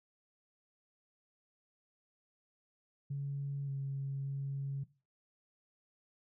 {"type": "tone with pitch steps", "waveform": "sine", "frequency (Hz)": [140.3, 137.4, 138.2], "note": ["C#3", "C#3", "C#3"], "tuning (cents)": [21, -15, -5], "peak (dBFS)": -34, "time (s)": [3.1, 4.84], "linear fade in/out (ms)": 10, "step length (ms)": 580, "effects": ["noise-tail reverb RT60 0.3 s tail -17 dB re dry", "tanh soft clip ceiling -30 dBFS"]}